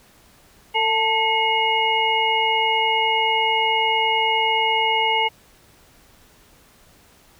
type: tone cluster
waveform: sine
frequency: 447.7 / 885 / 2166 / 2873 Hz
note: A4 / A5 / C#7 / F7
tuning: +30 / +10 / -41 / +48 cents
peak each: -27 / -20 / -22 / -23 dBFS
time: 0.74-5.29 s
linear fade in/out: 20 ms
effects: pink hiss -53 dBFS RMS until 7.39 s